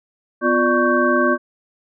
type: tone cluster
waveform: sine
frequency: 250.5 / 350.9 / 592 / 1116 / 1558 Hz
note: B3 / F4 / D5 / C#6 / G6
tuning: +25 / +8 / +14 / +11 / -11 cents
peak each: -20 dBFS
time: 0.41-1.38 s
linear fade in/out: 50 ms
effects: none